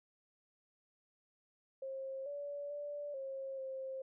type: tone with pitch steps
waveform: sine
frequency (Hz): 535 / 574 / 582 / 538 / 530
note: C5 / D5 / D5 / C5 / C5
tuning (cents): +38 / -40 / -16 / +48 / +22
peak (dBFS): -40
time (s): 1.82-4.02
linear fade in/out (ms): 5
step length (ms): 440
effects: none